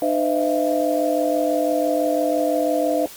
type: tone cluster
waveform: sine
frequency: 301.9 / 512 / 635 / 681 Hz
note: D4 / C5 / D#5 / F5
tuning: +48 / -38 / +35 / -44 cents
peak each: -23 dBFS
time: 0.02-3.06 s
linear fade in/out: 2 ms
effects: white hiss -40 dBFS RMS until 3.16 s + Opus 32 kbps